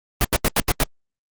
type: noise bursts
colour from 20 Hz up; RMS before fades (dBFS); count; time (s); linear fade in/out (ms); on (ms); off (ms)
pink; -17; 6; 0.21-0.835; 0; 35; 83
effects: Opus 32 kbps